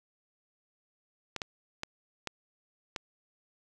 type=clicks; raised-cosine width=0.2 ms; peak=-17 dBFS; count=5; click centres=1.363 / 1.418 / 1.834 / 2.273 / 2.962 s; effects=none